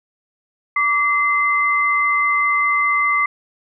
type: tone pair together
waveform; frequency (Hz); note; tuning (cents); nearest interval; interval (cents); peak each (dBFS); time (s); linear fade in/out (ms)
sine; 1156 / 2061; D6 / C7; -28 / -27; minor seventh; 1001; -17; 0.76-3.26; 5
effects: none